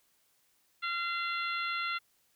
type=harmonic tone; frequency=687 Hz; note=F5; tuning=29 cents flat; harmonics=2 / 3 / 4 / 5 / 6; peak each=-34 / -37 / -40 / -42 / -44 dBFS; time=0.82-1.99 s; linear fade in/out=20 ms; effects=white hiss -71 dBFS RMS until 2.35 s